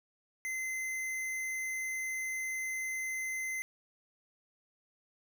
square tone, 2061 Hz, C7, 27 cents flat, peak -35 dBFS, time 0.45-3.62 s, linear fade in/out 0 ms, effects none

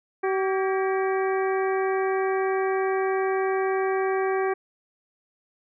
harmonic tone with a mistuned harmonic, 382.4 Hz, G4, 43 cents flat, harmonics 1 / 2 / 3 / 4 / 5 / 6, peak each -23 / -29 / -33 / -35 / -37 / -39 dBFS, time 0.23-4.54 s, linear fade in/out 10 ms, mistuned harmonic 4, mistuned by +77 cents, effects none

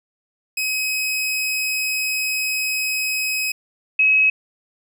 sawtooth / sine tone pair in turn, 2540 / 2558 Hz, D#7 / D#7, +35 / +47 cents, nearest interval unison, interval 12 cents, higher second, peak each -17 / -12 dBFS, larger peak second, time 0.57-3.52 / 3.99-4.3 s, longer first, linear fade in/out 5 ms, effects none

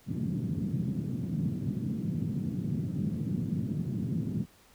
white band-pass noise, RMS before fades -32 dBFS, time 0.06-4.46 s, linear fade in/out 50 ms, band 120 to 210 Hz, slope 24 dB/octave, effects pink hiss -60 dBFS RMS until 4.74 s

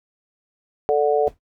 harmonic tone, 146.83 Hz, D3, in tune, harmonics 3 / 4 / 5, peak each -17 / -21 / -21 dBFS, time 0.89-1.28 s, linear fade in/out 0 ms
brown noise with exponential decay, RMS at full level -32 dBFS, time 1.27-1.39 s, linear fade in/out 2 ms, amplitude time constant 25 ms
effects noise-tail reverb RT60 0.1 s tail -19 dB re dry

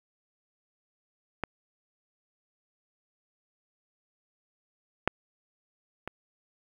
clicks, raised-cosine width 0.5 ms, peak -14 / -7 / -20 dBFS, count 3, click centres 1.437 / 5.076 / 6.076 s, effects 8-bit

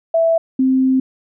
sine tone pair in turn, 659.3 / 261.6 Hz, E5 / C4, 0 / 0 cents, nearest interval octave + major third, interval 1600 cents, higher first, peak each -11 dBFS, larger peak neither, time 0.14-0.38 / 0.59-1 s, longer second, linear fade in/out 5 ms, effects none

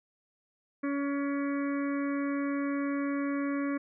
harmonic tone, 281.6 Hz, C#4, 27 cents sharp, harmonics 1 / 2 / 4 / 5 / 6 / 7 / 8, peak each -29 / -39 / -41 / -46 / -45 / -47 / -47 dBFS, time 0.83-3.78 s, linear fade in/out 10 ms, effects none

